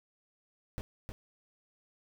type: noise with echo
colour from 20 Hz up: brown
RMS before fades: -37 dBFS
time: 0.78-0.81 s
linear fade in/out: 0 ms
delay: 310 ms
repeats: 1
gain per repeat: -4 dB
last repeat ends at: 1.12 s
effects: none